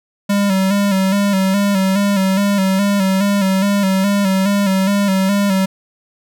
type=tone with vibrato; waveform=square; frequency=196 Hz; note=G3; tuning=in tune; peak=-13 dBFS; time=0.29-5.66 s; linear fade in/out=10 ms; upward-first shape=square; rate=2.4 Hz; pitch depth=48 cents each way; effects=none